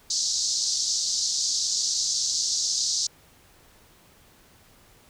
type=band-pass noise; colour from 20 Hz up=white; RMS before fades=-26 dBFS; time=0.1-3.07 s; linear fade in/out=5 ms; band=4200 to 6800 Hz; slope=48 dB/octave; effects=pink hiss -56 dBFS RMS until 5.09 s